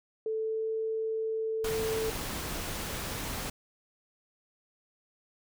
sine tone with pitch glide, 440 to 442.8 Hz, A4 to A4, 0 to +11 cents, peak -29 dBFS, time 0.26-2.1 s, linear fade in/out 2 ms, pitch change +11 cents, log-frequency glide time 0.36-0.69 s
pink noise, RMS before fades -36 dBFS, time 1.64-3.5 s, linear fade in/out 5 ms
effects none

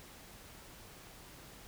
silence, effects pink hiss -54 dBFS RMS until 1.67 s

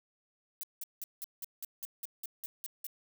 violet noise bursts, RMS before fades -40 dBFS, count 12, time 0.61-2.866 s, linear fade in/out 0 ms, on 23 ms, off 180 ms, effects none

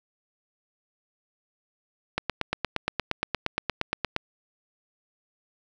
click train, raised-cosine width 0.3 ms, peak -9 dBFS, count 18, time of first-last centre 2.18-4.164 s, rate 8.57 Hz, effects none

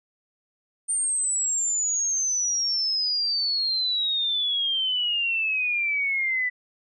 sine exponential sweep, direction down, 8930 to 1975.5 Hz, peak -22 dBFS, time 0.88-6.5 s, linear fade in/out 20 ms, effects none

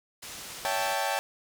white low-pass noise, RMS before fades -42 dBFS, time 0.22-0.94 s, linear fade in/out 10 ms, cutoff 8900 Hz, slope 12 dB/octave
sawtooth chord, A dominant seventh, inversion first, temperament equal with one note detuned, 561.5 / 659.3 / 784 / 880 Hz, C#5 / E5 / G5 / A5, +22 / 0 / 0 / 0 cents, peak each -30 / -31 / -27 / -28 dBFS, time 0.65-1.19 s, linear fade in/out 0 ms
effects none

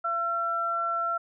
sine tone pair together, 679 / 1350.6 Hz, F5 / E6, -49 / +42 cents, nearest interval octave, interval 1191 cents, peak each -33 / -26 dBFS, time 0.04-1.18 s, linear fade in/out 10 ms, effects none

